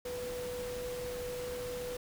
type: tone in noise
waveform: sine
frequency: 493.9 Hz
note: B4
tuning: in tune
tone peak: -37 dBFS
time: 0.05-1.97 s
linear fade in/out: 5 ms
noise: pink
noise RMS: -45 dBFS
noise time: 0.05-1.97 s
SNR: +5 dB
effects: none